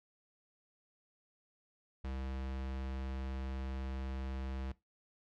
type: tone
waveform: square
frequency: 66 Hz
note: C2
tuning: 16 cents sharp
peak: -39 dBFS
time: 2.04-4.72 s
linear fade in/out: 5 ms
effects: noise-tail reverb RT60 0.2 s tail -19 dB re dry + low-pass 4000 Hz 12 dB/octave